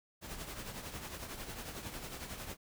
pink noise with tremolo, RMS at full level -42 dBFS, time 0.21-2.57 s, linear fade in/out 50 ms, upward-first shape triangle, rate 11 Hz, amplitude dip 60%, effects none

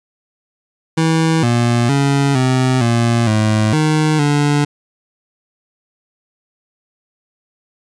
25% pulse tone with pitch steps, 161.7 / 119.1 / 139.7 / 129.1 / 117.3 / 108.1 / 154.7 / 145.7 Hz, E3 / A#2 / C#3 / C3 / A#2 / A2 / D#3 / D3, -33 / +38 / +14 / -23 / +11 / -30 / -10 / -13 cents, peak -8 dBFS, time 0.97-4.65 s, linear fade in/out 10 ms, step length 460 ms, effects resampled to 22050 Hz

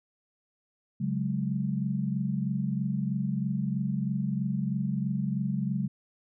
sine chord, C# suspended fourth, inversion none, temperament just, 138.59 / 184.79 / 207.9 Hz, C#3 / F#3 / G#3, 0 / -2 / +2 cents, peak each -31 dBFS, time 1-5.88 s, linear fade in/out 10 ms, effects none

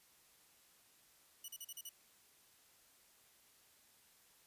5% pulse tone bursts, 2944 Hz, F#7, 9 cents flat, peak -37 dBFS, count 6, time 1.44-1.893 s, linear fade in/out 5 ms, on 43 ms, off 39 ms, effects white hiss -68 dBFS RMS until 4.46 s + resampled to 32000 Hz

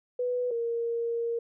sine tone pair in turn, 493.9 / 466.2 Hz, B4 / A#4, 0 / 0 cents, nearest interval minor second, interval 100 cents, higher first, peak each -26 / -27 dBFS, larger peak first, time 0.19-0.51 / 0.51-1.39 s, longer second, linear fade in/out 5 ms, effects none

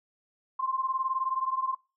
sine beating tone pair, 1046 / 1065 Hz, C6 / C6, -1 / +30 cents, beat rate 19 Hz, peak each -29 / -31 dBFS, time 0.59-1.75 s, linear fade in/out 10 ms, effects noise-tail reverb RT60 0.3 s tail -23 dB re dry

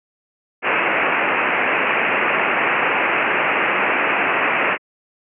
white low-pass noise, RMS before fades -18 dBFS, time 0.62-4.78 s, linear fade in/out 50 ms, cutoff 2700 Hz, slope 96 dB/octave, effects high-pass 300 Hz 12 dB/octave

